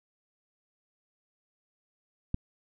click, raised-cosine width 5 ms, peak -16 dBFS, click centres 2.344 s, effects none

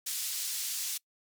pink band-pass noise, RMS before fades -35 dBFS, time 0.06-0.98 s, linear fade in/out 10 ms, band 4900 to 16000 Hz, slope 12 dB/octave, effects noise-tail reverb RT60 0.1 s tail -24 dB re dry

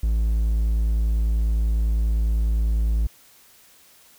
triangle tone, 55 Hz, A1, in tune, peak -16 dBFS, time 0.03-3.07 s, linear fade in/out 5 ms, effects white hiss -53 dBFS RMS until 4.18 s

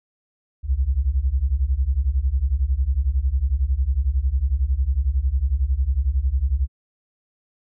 sine beating tone pair, 60.4 / 71.4 Hz, B1 / D2, -38 / -48 cents, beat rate 11 Hz, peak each -21 / -20 dBFS, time 0.63-6.68 s, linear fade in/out 50 ms, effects none

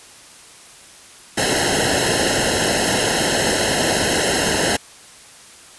pink noise with comb filter, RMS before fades -18 dBFS, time 1.37-4.77 s, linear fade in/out 10 ms, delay 0.85 ms, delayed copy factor -0.95, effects white hiss -43 dBFS RMS until 5.78 s + resampled to 24000 Hz

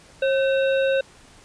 harmonic tone with a mistuned harmonic, 539 Hz, C#5, 49 cents flat, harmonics 1 / 3 / 5 / 7, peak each -18 / -28 / -32 / -35 dBFS, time 0.22-1.01 s, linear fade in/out 5 ms, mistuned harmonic 3, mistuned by -94 cents, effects pink hiss -50 dBFS RMS until 1.44 s + resampled to 22050 Hz

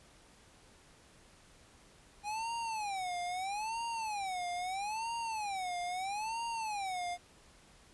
square tone with vibrato, 810 Hz, G#5, 43 cents flat, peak -36 dBFS, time 2.23-7.18 s, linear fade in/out 50 ms, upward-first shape sine, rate 0.77 Hz, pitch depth 240 cents each way, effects pink hiss -61 dBFS RMS until 7.93 s + resampled to 24000 Hz

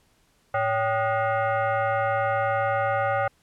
sine tone with frequency modulation, 108.7 Hz, A2, 21 cents flat, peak -21 dBFS, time 0.54-3.28 s, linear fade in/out 5 ms, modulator 671 Hz, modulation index 2, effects pink hiss -64 dBFS RMS until 3.42 s + low-pass 12000 Hz 12 dB/octave

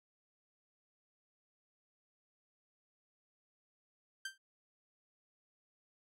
sawtooth tone with exponential decay, 1568 Hz, G6, in tune, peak -33 dBFS, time 4.25-4.38 s, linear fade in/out 5 ms, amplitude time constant 28 ms, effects low-pass 11000 Hz 12 dB/octave

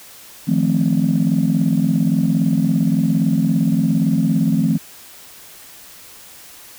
sine chord, F dominant seventh, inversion third, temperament just, 157.15 / 174.61 / 218.3 / 261.9 Hz, Eb3 / F3 / A3 / C4, +18 / 0 / -13 / +2 cents, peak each -19 / -18 / -18 / -19 dBFS, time 0.47-4.78 s, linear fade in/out 20 ms, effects tanh soft clip ceiling -6 dBFS + white hiss -41 dBFS RMS until 6.78 s

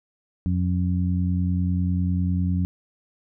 harmonic tone, 90 Hz, F#2, 47 cents flat, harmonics 1 / 2 / 3, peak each -22 / -24 / -32 dBFS, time 0.46-2.65 s, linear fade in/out 0 ms, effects none

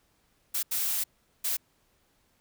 blue noise bursts at uneven times, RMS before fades -29 dBFS, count 3, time 0.54-0.63 / 0.71-1.04 / 1.44-1.57 s, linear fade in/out 10 ms, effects pink hiss -69 dBFS RMS until 2.4 s

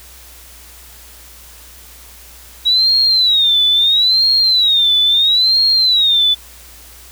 sine tone with vibrato, 3848 Hz, B7, 46 cents flat, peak -9 dBFS, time 2.65-6.35 s, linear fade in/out 20 ms, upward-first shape sine, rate 0.75 Hz, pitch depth 170 cents each way, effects added 60 Hz sine -42 dBFS peak until 7.11 s + white hiss -40 dBFS RMS until 7.11 s

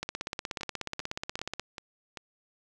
two click trains, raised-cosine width 0.2 ms, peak -22 / -16 dBFS, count 5 / 27, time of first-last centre 0.61-2.172 / 0.03-1.596 s, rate 2.56 / 16.6 Hz, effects none

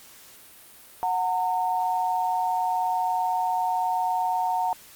sine tone pair together, 734.9 / 914 Hz, F#5 / A#5, -12 / -34 cents, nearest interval major third, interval 378 cents, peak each -25 dBFS, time 1.03-4.73 s, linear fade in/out 0 ms, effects white hiss -49 dBFS RMS until 4.95 s + Opus 48 kbps

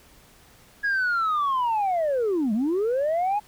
sine linear two-way sweep, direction down then up, 1671 to 200.8 to 851 Hz, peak -19 dBFS, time 0.83-3.4 s, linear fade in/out 20 ms, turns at 2.53 s, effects tanh soft clip ceiling -19 dBFS + pink hiss -54 dBFS RMS until 3.47 s

